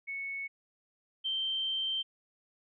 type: tone pair in turn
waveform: sine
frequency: 2210 / 3129 Hz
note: C#7 / G7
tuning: -6 / -4 cents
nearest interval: tritone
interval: 602 cents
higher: second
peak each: -35 / -30 dBFS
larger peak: second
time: 0.07-0.48 / 1.24-2.03 s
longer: second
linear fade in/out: 20 ms
effects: none